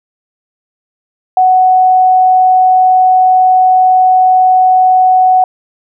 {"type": "tone", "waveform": "sine", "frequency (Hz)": 743, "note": "F#5", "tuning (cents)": 7, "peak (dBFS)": -4, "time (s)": [1.37, 5.44], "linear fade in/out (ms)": 2, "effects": []}